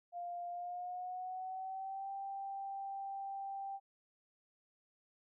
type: tone with pitch glide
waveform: sine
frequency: 700 to 785.7 Hz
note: F5 to G5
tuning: +4 to +4 cents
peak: -40 dBFS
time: 0.12-3.8 s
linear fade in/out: 50 ms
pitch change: +200 cents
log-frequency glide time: 0.5-2.11 s
effects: none